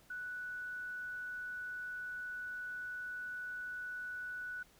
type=tone; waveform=sine; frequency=1480 Hz; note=F#6; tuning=in tune; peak=-40 dBFS; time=0.1-4.63 s; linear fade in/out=5 ms; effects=pink hiss -65 dBFS RMS until 4.79 s